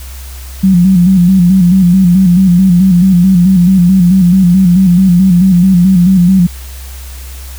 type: tone with vibrato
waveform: sine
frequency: 182.8 Hz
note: F#3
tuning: 21 cents flat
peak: -3 dBFS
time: 0.63-6.47 s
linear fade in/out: 10 ms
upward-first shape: square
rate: 4.6 Hz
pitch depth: 73 cents each way
effects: added 65 Hz sine -24 dBFS peak until 7.58 s + white hiss -33 dBFS RMS until 7.58 s